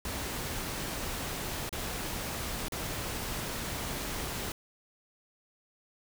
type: noise with dropouts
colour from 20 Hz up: pink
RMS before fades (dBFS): -36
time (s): 0.05-4.52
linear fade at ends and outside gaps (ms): 2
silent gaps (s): 1.693-1.727 / 2.684-2.721
effects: none